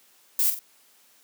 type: noise with echo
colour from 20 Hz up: violet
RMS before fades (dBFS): -22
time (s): 0.39-0.5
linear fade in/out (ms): 2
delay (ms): 46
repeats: 2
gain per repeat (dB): -8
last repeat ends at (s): 0.592
effects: white hiss -59 dBFS RMS until 1.23 s + high-pass 200 Hz 12 dB/octave